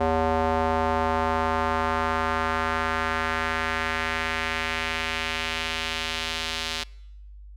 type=tone with band-pass filter sweep; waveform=square; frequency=80.7 Hz; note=E2; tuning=36 cents flat; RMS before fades=-26 dBFS; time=0-6.84 s; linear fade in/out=10 ms; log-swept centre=690 to 3800 Hz; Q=1.5; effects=noise-tail reverb RT60 0.9 s tail -25 dB re dry + added 50 Hz sine -41 dBFS peak until 7.56 s